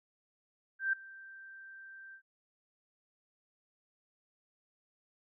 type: tone with ADSR envelope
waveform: sine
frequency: 1568 Hz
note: G6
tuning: in tune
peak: -26 dBFS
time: 0.79-2.22 s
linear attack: 140 ms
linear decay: 5 ms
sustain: -22 dB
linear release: 82 ms
effects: none